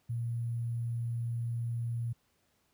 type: tone with sample-and-hold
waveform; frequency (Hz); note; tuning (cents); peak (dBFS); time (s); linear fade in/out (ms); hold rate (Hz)
sine; 117.4; A#2; +13; -31; 0.09-2.13; 10; 11025
effects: pink hiss -73 dBFS RMS until 2.73 s + high-pass 60 Hz 12 dB/octave